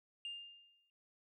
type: tone with exponential decay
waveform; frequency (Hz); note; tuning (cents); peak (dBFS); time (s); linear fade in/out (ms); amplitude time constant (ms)
sine; 2807; F7; +8; -38; 0.25-0.9; 1; 140
effects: noise-tail reverb RT60 0.3 s tail -26 dB re dry + tanh soft clip ceiling -38 dBFS